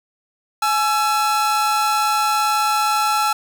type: tone pair together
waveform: 45% pulse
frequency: 845 / 1340.4 Hz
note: G#5 / E6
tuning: +30 / +29 cents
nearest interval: minor sixth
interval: 799 cents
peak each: -19 dBFS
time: 0.62-3.33 s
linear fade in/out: 5 ms
effects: none